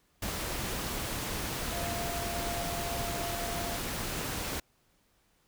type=tone in noise; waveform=sine; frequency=690 Hz; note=F5; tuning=21 cents flat; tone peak=-37 dBFS; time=1.72-3.77 s; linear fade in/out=5 ms; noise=pink; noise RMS=-35 dBFS; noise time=0.22-4.6 s; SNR=-5 dB; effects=pink hiss -70 dBFS RMS until 5.47 s